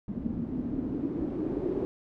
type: noise with low-pass filter sweep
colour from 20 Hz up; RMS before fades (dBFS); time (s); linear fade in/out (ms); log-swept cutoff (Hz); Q
white; -32; 0.08-1.85; 0; 220 to 380; 4.9
effects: none